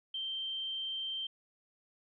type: tone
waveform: sine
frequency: 3136 Hz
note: G7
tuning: in tune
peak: -35 dBFS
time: 0.14-1.27 s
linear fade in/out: 5 ms
effects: none